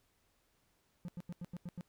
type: tone bursts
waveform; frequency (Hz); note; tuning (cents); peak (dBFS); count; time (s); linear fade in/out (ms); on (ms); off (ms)
triangle; 174.61; F3; 0; -38; 7; 1.05-1.809; 0; 33; 88
effects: pink hiss -75 dBFS RMS until 1.88 s